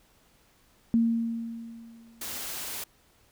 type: tone with exponential decay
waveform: sine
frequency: 230 Hz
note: A#3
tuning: 23 cents flat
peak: -18 dBFS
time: 0.94-2.37 s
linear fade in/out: 0 ms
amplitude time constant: 310 ms
type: noise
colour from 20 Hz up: white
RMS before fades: -36 dBFS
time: 2.21-2.84 s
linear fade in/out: 5 ms
effects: pink hiss -63 dBFS RMS until 3.31 s